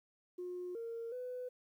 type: tone with pitch steps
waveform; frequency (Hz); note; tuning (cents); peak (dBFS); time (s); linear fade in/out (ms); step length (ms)
sine; 358.9 / 461.3 / 500; F4 / A#4 / B4; +47 / -18 / +21; -39; 0.38-1.49; 10; 370
effects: tanh soft clip ceiling -36 dBFS + 12-bit